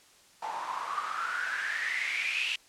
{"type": "noise with band-pass filter sweep", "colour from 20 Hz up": "white", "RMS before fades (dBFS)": -33, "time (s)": [0.42, 2.56], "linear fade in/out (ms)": 5, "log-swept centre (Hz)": [850, 2800], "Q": 9.7, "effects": ["white hiss -59 dBFS RMS until 2.68 s", "low-pass 9000 Hz 12 dB/octave"]}